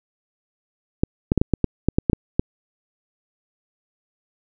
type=clicks; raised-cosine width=3 ms; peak=-3 dBFS; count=11; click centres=1.035 / 1.319 / 1.377 / 1.415 / 1.537 / 1.643 / 1.886 / 1.985 / 2.098 / 2.132 / 2.395 s; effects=none